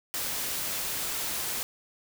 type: noise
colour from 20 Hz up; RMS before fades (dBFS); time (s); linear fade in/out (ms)
white; -32; 0.14-1.63; 0
effects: none